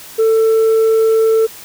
sine tone, 445.2 Hz, A4, 20 cents sharp, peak -6 dBFS, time 0.18-1.47 s, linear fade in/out 20 ms, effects tanh soft clip ceiling -8 dBFS + white hiss -35 dBFS RMS until 1.64 s

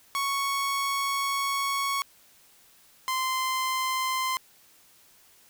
sawtooth tone pair in turn, 1108.7 / 1038.8 Hz, C#6 / C6, 0 / -13 cents, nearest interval minor second, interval 113 cents, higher first, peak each -22 dBFS, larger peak neither, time 0.15-2.02 / 3.08-4.37 s, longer first, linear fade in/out 0 ms, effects white hiss -58 dBFS RMS until 5.49 s

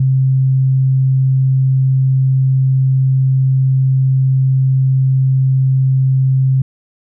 sine tone, 132.3 Hz, C3, 20 cents sharp, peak -9 dBFS, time 0-6.62 s, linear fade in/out 5 ms, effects none

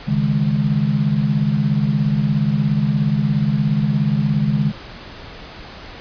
sine chord, C# suspended second, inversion none, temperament equal, 138.59 / 155.56 / 207.7 Hz, C#3 / D#3 / G#3, 0 / 0 / 0 cents, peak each -19 dBFS, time 0.07-4.72 s, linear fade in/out 20 ms, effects pink hiss -36 dBFS RMS until 6 s + resampled to 11025 Hz

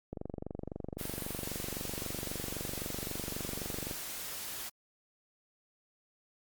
click train, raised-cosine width 2 ms, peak -25 dBFS, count 91, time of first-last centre 0.13-3.912 s, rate 23.8 Hz
white noise, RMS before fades -41 dBFS, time 0.98-4.7 s, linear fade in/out 20 ms
effects Opus 48 kbps

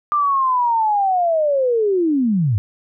sine linear sweep, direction down, 1198 to 92.4 Hz, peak -14 dBFS, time 0.12-2.58 s, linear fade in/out 0 ms, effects none

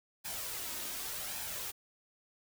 white noise with flanger, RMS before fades -40 dBFS, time 0.24-1.72 s, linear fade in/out 20 ms, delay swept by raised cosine 1.2 to 3.3 ms, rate 0.88 Hz, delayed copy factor +0.5, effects none

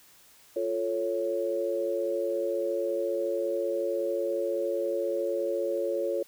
sine chord, F augmented, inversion none, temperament equal, 349.2 / 440 / 554.4 Hz, F4 / A4 / C#5, 0 / 0 / 0 cents, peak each -32 / -32 / -29 dBFS, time 0.56-6.23 s, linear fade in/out 5 ms, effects white hiss -57 dBFS RMS until 6.27 s

